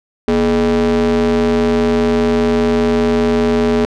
square ring-modulated tone, 92.5 Hz, F#2, in tune, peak -9 dBFS, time 0.28-3.85 s, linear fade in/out 0 ms, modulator 330 Hz, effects low-pass 5000 Hz 12 dB/octave

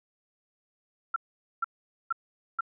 sine tone bursts, 1354 Hz, E6, 46 cents sharp, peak -24 dBFS, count 4, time 1.14-2.608 s, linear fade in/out 5 ms, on 22 ms, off 460 ms, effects none

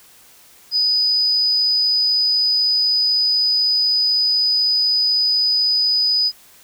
sine tone, 4978 Hz, D#8, in tune, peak -14 dBFS, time 0.71-6.32 s, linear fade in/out 50 ms, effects white hiss -48 dBFS RMS until 6.63 s

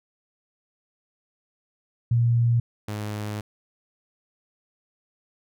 sine / sawtooth tone pair in turn, 118.1 / 105.22 Hz, A#2 / G#2, +23 / +23 cents, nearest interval major second, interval 200 cents, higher first, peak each -17 / -25 dBFS, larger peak first, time 2.11-2.6 / 2.88-3.41 s, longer second, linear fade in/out 5 ms, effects none

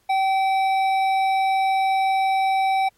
triangle tone with hard clipping, 770 Hz, G5, 31 cents flat, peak -19 dBFS, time 0.09-2.89 s, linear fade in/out 10 ms, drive 13 dB, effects pink hiss -63 dBFS RMS until 2.97 s + MP3 64 kbps

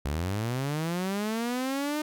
sawtooth linear sweep, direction up, 65.41 to 306.5 Hz, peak -24 dBFS, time 0.05-2.02 s, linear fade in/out 5 ms, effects none

